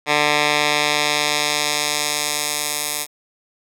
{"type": "tone with band-pass filter sweep", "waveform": "10% pulse", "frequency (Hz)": 148.5, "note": "D3", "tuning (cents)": 20, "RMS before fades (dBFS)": -20, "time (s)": [0.06, 3.07], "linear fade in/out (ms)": 50, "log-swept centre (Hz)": [2300, 11000], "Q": 0.76, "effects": []}